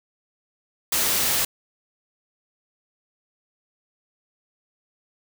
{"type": "noise", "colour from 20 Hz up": "white", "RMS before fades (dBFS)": -22, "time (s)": [0.92, 1.45], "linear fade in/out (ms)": 5, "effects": []}